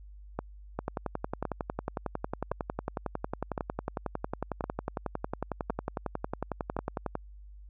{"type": "two click trains", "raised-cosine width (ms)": 1, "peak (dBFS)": [-17, -17], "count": [71, 7], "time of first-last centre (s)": [[0.79, 7.154], [0.39, 6.766]], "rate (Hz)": [11, 0.941], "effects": ["added 50 Hz sine -46 dBFS peak until 7.69 s"]}